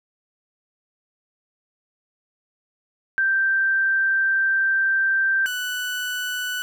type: tone pair in turn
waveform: sine / 30% pulse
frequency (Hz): 1568 / 1487.1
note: G6 / F#6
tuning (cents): 0 / +8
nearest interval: minor second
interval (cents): 92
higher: first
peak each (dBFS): -17 / -22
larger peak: first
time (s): 3.18-5.46 / 5.46-6.62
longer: first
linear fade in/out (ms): 0
effects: none